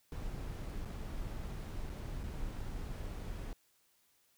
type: noise with dropouts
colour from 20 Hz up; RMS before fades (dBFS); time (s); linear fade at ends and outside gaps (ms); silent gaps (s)
brown; -41; 0.12-3.53; 1; 0.85-0.855 / 1.895-1.899 / 2.234-2.238
effects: white hiss -72 dBFS RMS until 4.37 s